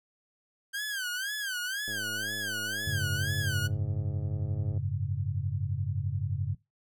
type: tone with vibrato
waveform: sawtooth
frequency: 1570 Hz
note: G6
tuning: 2 cents sharp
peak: -28 dBFS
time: 0.73-3.68 s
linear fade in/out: 20 ms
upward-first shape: sine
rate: 2 Hz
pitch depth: 150 cents each way
type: click train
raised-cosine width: 2 ms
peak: -32 dBFS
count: 305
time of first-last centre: 1.88-4.775 s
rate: 105 Hz
type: chord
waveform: sine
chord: F# suspended second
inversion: none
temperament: just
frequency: 92.5 / 104.06 / 138.75 Hz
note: F#2 / G#2 / C#3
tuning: 0 / +4 / +2 cents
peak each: -33 dBFS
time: 2.87-6.55 s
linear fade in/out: 5 ms
effects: noise-tail reverb RT60 0.2 s tail -19 dB re dry